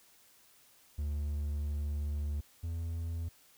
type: tone pair in turn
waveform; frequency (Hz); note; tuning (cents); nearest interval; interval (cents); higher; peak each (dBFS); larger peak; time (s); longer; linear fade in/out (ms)
triangle; 73.42 / 83.27; D2 / E2; 0 / +18; major second; 218; second; -30 / -32; first; 0.98-2.41 / 2.63-3.29; first; 10
effects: white hiss -63 dBFS RMS until 3.57 s